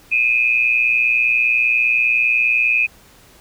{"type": "tone pair together", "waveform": "sine", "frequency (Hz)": [2445, 2565], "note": ["D#7", "E7"], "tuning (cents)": [-31, -48], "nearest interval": "minor second", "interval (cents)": 83, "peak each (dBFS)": -16, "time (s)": [0.11, 2.87], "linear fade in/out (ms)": 20, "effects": ["pink hiss -48 dBFS RMS until 3.4 s"]}